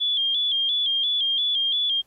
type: tone with vibrato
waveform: sine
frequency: 3322 Hz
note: G#7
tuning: in tune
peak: -20 dBFS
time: 0-2.02 s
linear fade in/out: 20 ms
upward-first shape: square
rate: 2.9 Hz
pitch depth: 59 cents each way
effects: pink hiss -65 dBFS RMS until 2.06 s + AAC 48 kbps